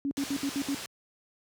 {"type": "tone bursts", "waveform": "sine", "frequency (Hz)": 279.1, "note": "C#4", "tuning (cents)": 12, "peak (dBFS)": -27, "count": 6, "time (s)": [0.05, 0.746], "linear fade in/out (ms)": 0, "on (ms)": 61, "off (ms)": 66}
{"type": "low-pass noise", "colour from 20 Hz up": "white", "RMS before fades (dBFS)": -40, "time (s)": [0.17, 0.86], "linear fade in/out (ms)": 0, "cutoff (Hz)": 6800, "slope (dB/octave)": 12}
{"effects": ["high-pass 80 Hz 12 dB/octave"]}